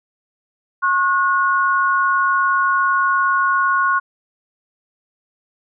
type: tone pair together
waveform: sine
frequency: 1088 / 1450.6 Hz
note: C#6 / F#6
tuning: -33 / -35 cents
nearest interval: perfect fourth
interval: 498 cents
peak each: -16 / -17 dBFS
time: 0.82-4 s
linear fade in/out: 20 ms
effects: none